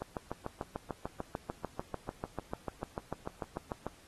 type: click train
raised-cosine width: 1 ms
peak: -22 dBFS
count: 27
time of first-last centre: 0.02-3.866 s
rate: 6.76 Hz
effects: pink hiss -60 dBFS RMS until 4.07 s + AAC 32 kbps